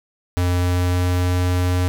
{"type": "tone with pitch glide", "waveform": "square", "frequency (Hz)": [89.1, 90.08], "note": ["F2", "F#2"], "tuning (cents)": [35, -46], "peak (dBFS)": -17, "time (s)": [0.37, 1.88], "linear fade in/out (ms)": 0, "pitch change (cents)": 19, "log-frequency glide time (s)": [0.55, 1.41], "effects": []}